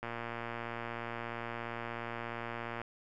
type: click train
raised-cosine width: 0.5 ms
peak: -24 dBFS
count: 327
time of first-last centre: 0.03-2.816 s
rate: 117 Hz
effects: none